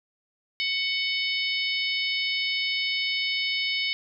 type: harmonic tone with a mistuned harmonic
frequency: 740 Hz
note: F#5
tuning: in tune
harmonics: 3 / 4 / 5 / 6 / 7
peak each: -28 / -30 / -32 / -34 / -35 dBFS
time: 0.6-3.93 s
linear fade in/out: 0 ms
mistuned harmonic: 4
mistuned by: +27 cents
effects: none